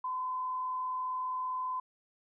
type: tone with frequency modulation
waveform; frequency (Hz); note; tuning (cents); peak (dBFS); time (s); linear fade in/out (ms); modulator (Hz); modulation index
sine; 1019; C6; -46; -32; 0.04-1.8; 5; 35.1; 0.34
effects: none